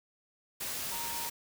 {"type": "tone in noise", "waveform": "sine", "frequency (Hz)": 932.3, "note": "A#5", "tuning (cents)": 0, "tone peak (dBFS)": -41, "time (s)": [0.91, 1.29], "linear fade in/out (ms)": 10, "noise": "white", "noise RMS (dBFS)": -37, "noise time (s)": [0.6, 1.3], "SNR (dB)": -7, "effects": []}